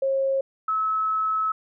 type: tone pair in turn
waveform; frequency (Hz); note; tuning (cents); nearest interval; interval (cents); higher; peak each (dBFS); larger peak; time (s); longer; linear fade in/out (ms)
sine; 540 / 1294.8; C#5 / E6; -45 / -31; octave + minor third; 1514; second; -20 / -21; first; 0.02-0.41 / 0.68-1.52; second; 5
effects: none